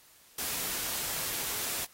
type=noise; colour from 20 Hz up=white; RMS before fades=-34 dBFS; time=0.38-1.85 s; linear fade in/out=5 ms; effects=white hiss -59 dBFS RMS until 1.93 s + AAC 48 kbps